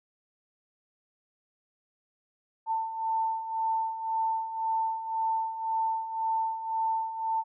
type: beating tone pair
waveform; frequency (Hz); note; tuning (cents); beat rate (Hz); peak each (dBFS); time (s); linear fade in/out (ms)
sine; 892 / 893.9; A5 / A5; +23 / +27; 1.9; -34 / -28; 2.66-7.44; 50
effects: none